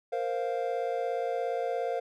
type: chord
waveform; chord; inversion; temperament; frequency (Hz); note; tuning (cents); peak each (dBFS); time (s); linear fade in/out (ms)
triangle; Bb suspended second; none; equal; 466.2 / 523.3 / 698.5; Bb4 / C5 / F5; 0 / 0 / 0; -31 / -31 / -31; 0.12-2; 10
effects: none